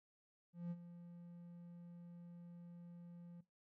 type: tone with ADSR envelope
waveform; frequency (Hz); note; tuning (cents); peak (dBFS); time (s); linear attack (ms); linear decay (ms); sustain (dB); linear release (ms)
triangle; 173; F3; -16; -38; 0.53-3.41; 180; 42; -13; 7
effects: noise-tail reverb RT60 0.2 s tail -17 dB re dry